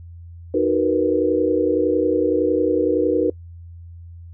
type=chord; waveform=sine; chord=B major seventh; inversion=first; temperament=just; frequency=308.7 / 370.4 / 463 / 493.9 Hz; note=D#4 / F#4 / A#4 / B4; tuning=-14 / +2 / -12 / 0 cents; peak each=-21 dBFS; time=0.54-3.3 s; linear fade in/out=5 ms; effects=noise-tail reverb RT60 0.1 s tail -24 dB re dry + added 85 Hz sine -36 dBFS peak until 4.33 s